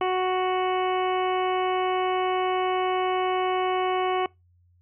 harmonic tone, 370 Hz, F#4, in tune, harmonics 1 / 2 / 3 / 4 / 5 / 6 / 7 / 8, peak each -25 / -26 / -29 / -42 / -41 / -37 / -43 / -38 dBFS, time 0.01-4.26 s, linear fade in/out 2 ms, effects noise-tail reverb RT60 0.2 s tail -24 dB re dry + added 88 Hz sine -58 dBFS peak until 4.81 s

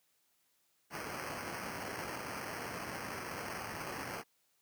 violet noise with sample-and-hold, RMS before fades -42 dBFS, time 0.9-4.24 s, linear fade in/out 50 ms, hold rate 3675 Hz, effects white hiss -75 dBFS RMS until 4.61 s + high-pass 80 Hz 12 dB/octave

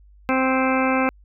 harmonic tone, 261.6 Hz, C4, in tune, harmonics 1 / 2 / 3 / 4 / 5 / 6 / 8 / 9 / 10, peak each -21 / -24 / -26 / -27 / -28 / -29 / -30 / -31 / -31 dBFS, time 0.29-1.09 s, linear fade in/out 0 ms, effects added 50 Hz sine -47 dBFS peak until 1.24 s

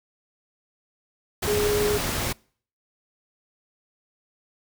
sine tone in noise, 416.5 Hz, G#4, 5 cents sharp, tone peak -21 dBFS, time 1.47-1.98 s, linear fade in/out 10 ms, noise pink, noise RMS -27 dBFS, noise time 1.42-2.33 s, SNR +3 dB, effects noise-tail reverb RT60 0.5 s tail -26 dB re dry

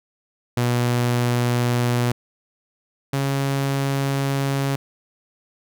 sawtooth tone pair in turn, 121.4 / 137.77 Hz, B2 / C#3, -29 / -10 cents, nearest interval major second, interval 219 cents, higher second, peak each -14 / -16 dBFS, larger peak first, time 0.57-2.12 / 3.13-4.76 s, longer second, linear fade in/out 5 ms, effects none

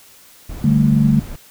brown noise, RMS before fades -30 dBFS, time 0.49-1.36 s, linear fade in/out 5 ms
sine chord, D suspended fourth, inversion none, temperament equal, 146.83 / 196 / 220 Hz, D3 / G3 / A3, 0 / 0 / 0 cents, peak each -14 / -18 / -14 dBFS, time 0.64-1.2 s, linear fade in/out 5 ms
effects white hiss -46 dBFS RMS until 1.5 s

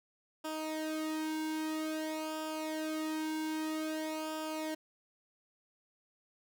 sawtooth tone with flanger, 312.9 Hz, D#4, 10 cents sharp, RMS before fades -37 dBFS, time 0.44-4.75 s, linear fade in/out 10 ms, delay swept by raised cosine 0.48 to 1.58 ms, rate 0.51 Hz, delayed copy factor -0.75, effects none

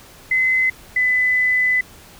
sine tone pair in turn, 2041 / 2005 Hz, C7 / B6, -44 / +26 cents, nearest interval unison, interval 30 cents, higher first, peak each -14 dBFS, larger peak neither, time 0.31-0.7 / 0.96-1.81 s, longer second, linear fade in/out 5 ms, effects pink hiss -44 dBFS RMS until 2.19 s

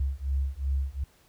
sine beating tone pair, 66.9 / 69.6 Hz, C2 / C#2, +39 / +8 cents, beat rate 2.7 Hz, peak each -29 dBFS, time 0-1.04 s, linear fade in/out 5 ms, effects pink hiss -62 dBFS RMS until 1.28 s

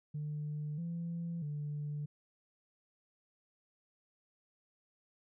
sine tone with pitch steps, 149.7 / 169 / 147.5 Hz, D3 / E3 / D3, +33 / +43 / +8 cents, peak -35 dBFS, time 0.14-2.06 s, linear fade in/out 10 ms, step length 640 ms, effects tanh soft clip ceiling -33 dBFS

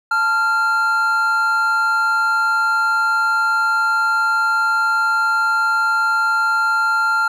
triangle tone pair together, 880 / 1387.6 Hz, A5 / F6, 0 / -12 cents, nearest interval minor sixth, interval 788 cents, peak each -21 / -13 dBFS, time 0.11-7.28 s, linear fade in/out 5 ms, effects none

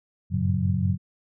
sine tone cluster, 93.3 / 98.5 / 113.3 / 138.2 / 183.2 Hz, F#2 / G2 / A#2 / C#3 / F#3, +15 / +9 / -49 / -5 / -17 cents, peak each -25 / -30 / -30 / -28 / -26 dBFS, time 0.3-0.98 s, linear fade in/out 50 ms, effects none

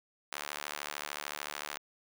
sawtooth tone with high-pass filter, 73.42 Hz, D2, in tune, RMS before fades -41 dBFS, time 0.32-1.78 s, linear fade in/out 5 ms, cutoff 1100 Hz, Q 0.73, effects none

